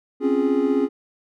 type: chord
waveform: triangle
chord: Db major seventh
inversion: third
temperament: equal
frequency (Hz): 261.6 / 277.2 / 349.2 / 415.3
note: C4 / Db4 / F4 / Ab4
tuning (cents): 0 / 0 / 0 / 0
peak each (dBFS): -22 / -19 / -25 / -20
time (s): 0.2-0.89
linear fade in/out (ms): 50
effects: none